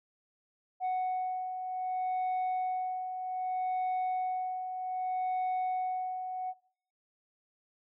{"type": "beating tone pair", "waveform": "sine", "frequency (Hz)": [740, 740.64], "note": ["F#5", "F#5"], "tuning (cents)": [0, 2], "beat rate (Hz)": 0.64, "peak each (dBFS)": [-36, -29], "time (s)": [0.8, 6.54], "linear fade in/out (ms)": 50, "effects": ["noise-tail reverb RT60 0.6 s tail -22 dB re dry", "tanh soft clip ceiling -28 dBFS"]}